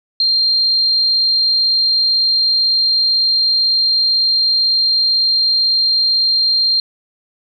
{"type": "tone", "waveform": "sine", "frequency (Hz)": 4186, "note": "C8", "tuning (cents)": 0, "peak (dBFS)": -11, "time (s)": [0.2, 6.8], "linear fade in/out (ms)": 2, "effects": []}